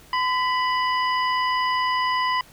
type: harmonic tone with a mistuned harmonic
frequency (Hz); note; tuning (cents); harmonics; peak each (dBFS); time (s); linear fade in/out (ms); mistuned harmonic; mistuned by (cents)
987.8; B5; 0; 1 / 2 / 3 / 5; -21 / -27 / -31 / -35; 0.13-2.41; 2; 1; +47
effects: pink hiss -50 dBFS RMS until 2.52 s